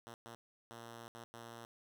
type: tone bursts at uneven times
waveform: 5% pulse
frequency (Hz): 116.54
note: A#2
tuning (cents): 0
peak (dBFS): -38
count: 5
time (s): 0.07-0.14 / 0.26-0.35 / 0.71-1.08 / 1.15-1.24 / 1.34-1.65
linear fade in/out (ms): 0
effects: none